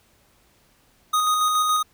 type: tone with tremolo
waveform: square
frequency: 1244.5 Hz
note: D#6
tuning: in tune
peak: -18 dBFS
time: 1.13-1.83 s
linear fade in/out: 10 ms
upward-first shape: square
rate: 7.1 Hz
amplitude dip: 25%
effects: pink hiss -60 dBFS RMS until 1.93 s